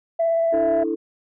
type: tone with vibrato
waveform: sine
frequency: 664 Hz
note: E5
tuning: 12 cents sharp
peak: -16 dBFS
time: 0.19-0.84 s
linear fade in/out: 10 ms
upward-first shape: sine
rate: 17 Hz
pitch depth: 11 cents each way
type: chord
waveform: sine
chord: D suspended second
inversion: none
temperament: equal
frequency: 293.7 / 329.6 / 440 Hz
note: D4 / E4 / A4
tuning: 0 / 0 / 0 cents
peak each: -28 / -23 / -25 dBFS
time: 0.52-0.96 s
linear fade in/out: 20 ms
effects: tanh soft clip ceiling -12 dBFS